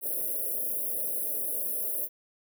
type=band-stop noise; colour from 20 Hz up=white; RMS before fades=-31 dBFS; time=0.01-2.09 s; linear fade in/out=50 ms; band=650 to 10000 Hz; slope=96 dB/octave; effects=high-pass 400 Hz 12 dB/octave